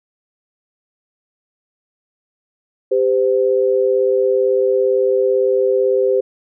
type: tone pair together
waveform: sine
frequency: 395.1 / 513 Hz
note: G4 / C5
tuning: +14 / -34 cents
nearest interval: perfect fourth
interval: 452 cents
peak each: -15 dBFS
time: 2.91-6.21 s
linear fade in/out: 10 ms
effects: none